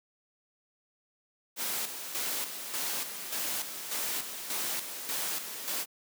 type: noise with tremolo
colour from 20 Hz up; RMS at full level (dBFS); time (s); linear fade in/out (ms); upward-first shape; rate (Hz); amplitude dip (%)
white; -33; 1.56-5.86; 50; square; 1.7; 55
effects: high-pass 200 Hz 12 dB/octave